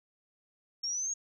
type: exponential sweep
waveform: sine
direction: up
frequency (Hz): 5440 to 6645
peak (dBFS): -31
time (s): 0.83-1.14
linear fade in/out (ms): 10
effects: 12-bit